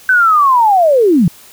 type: linear sweep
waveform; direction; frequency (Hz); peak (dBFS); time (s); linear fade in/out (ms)
sine; down; 1540 to 147.9; -6; 0.09-1.28; 2
effects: white hiss -40 dBFS RMS until 1.52 s